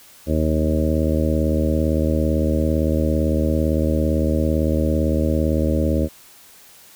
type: harmonic tone with a mistuned harmonic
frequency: 77.78 Hz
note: D#2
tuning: in tune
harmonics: 1 / 2 / 3 / 4 / 5 / 6 / 7 / 8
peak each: -20 / -26 / -23 / -24 / -30 / -30 / -25 / -32 dBFS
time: 0.26-6.09 s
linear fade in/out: 50 ms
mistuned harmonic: 1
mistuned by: -26 cents
effects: white hiss -47 dBFS RMS until 6.95 s